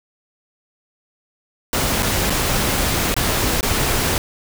pink noise with dropouts, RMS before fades -19 dBFS, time 1.73-4.18 s, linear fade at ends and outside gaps 1 ms, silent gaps 2.024-2.029 / 2.298-2.303 / 3.142-3.165 / 3.609-3.629 s, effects none

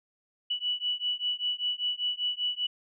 sine beating tone pair, 2951 / 2956.1 Hz, F#7 / F#7, -5 / -2 cents, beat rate 5.1 Hz, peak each -31 dBFS, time 0.5-2.67 s, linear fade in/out 10 ms, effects none

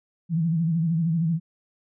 sine tone with vibrato, 164.81 Hz, E3, in tune, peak -20 dBFS, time 0.29-1.4 s, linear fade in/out 50 ms, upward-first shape sine, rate 13 Hz, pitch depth 85 cents each way, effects none

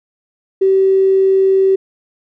triangle tone with tanh clipping, 384.3 Hz, G4, 34 cents flat, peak -8 dBFS, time 0.61-1.76 s, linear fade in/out 10 ms, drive 3 dB, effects none

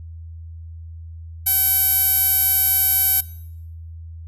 sawtooth tone with band-pass filter, 764 Hz, G5, 45 cents flat, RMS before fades -18 dBFS, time 1.46-3.21 s, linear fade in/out 10 ms, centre 12000 Hz, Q 8.1, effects noise-tail reverb RT60 0.8 s tail -21 dB re dry + added 82 Hz sine -33 dBFS peak until 4.27 s

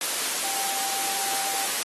sine tone in noise, 784 Hz, G5, in tune, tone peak -34 dBFS, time 0.44-1.66 s, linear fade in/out 2 ms, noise white, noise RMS -27 dBFS, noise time 0.01-1.83 s, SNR -10 dB, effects high-pass 300 Hz 12 dB/octave + AAC 32 kbps

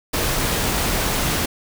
pink noise, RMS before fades -21 dBFS, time 0.13-1.46 s, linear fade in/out 10 ms, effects none

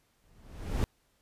brown noise with exponential growth, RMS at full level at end -26 dBFS, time 0.24-0.84 s, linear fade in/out 0 ms, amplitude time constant 130 ms, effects pink hiss -71 dBFS RMS until 1.21 s + resampled to 32000 Hz

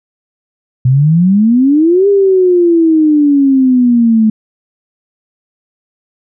sine exponential two-way sweep, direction up then down, 123.47 to 406 to 215.6 Hz, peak -5 dBFS, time 0.85-4.3 s, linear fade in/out 5 ms, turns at 2.08 s, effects none

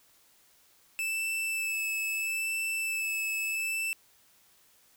45% pulse tone with vibrato, 2632 Hz, E7, 3 cents flat, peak -29 dBFS, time 0.99-3.93 s, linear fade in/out 0 ms, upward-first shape sine, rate 0.76 Hz, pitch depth 18 cents each way, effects white hiss -63 dBFS RMS until 4.96 s

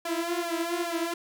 sawtooth tone with flanger, 340 Hz, F4, 46 cents flat, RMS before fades -30 dBFS, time 0.05-1.14 s, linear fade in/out 5 ms, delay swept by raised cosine 1.2 to 7.2 ms, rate 2.4 Hz, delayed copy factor +0.85, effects none

